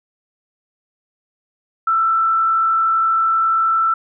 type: tone with frequency modulation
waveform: sine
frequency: 1331 Hz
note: E6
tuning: 16 cents sharp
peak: -13 dBFS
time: 1.87-3.94 s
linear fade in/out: 5 ms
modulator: 50.5 Hz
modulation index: 0.33
effects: none